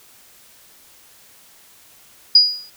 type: tone with exponential decay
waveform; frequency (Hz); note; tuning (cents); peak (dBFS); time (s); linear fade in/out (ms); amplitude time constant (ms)
sine; 4900; D#8; -27; -4; 2.35-2.7; 5; 75
effects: white hiss -49 dBFS RMS until 2.76 s